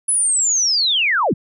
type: linear sweep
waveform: sine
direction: down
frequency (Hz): 10320 to 95.2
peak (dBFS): -14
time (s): 0.08-1.34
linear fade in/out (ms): 10
effects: none